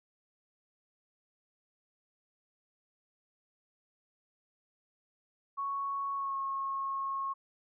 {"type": "tone with pitch glide", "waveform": "sine", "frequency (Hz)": [1108.7, 1089], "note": ["C#6", "C#6"], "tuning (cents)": [0, -31], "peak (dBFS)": -32, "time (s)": [5.57, 7.34], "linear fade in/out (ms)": 20, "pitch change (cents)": -31, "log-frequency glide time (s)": [6.15, 6.37], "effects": []}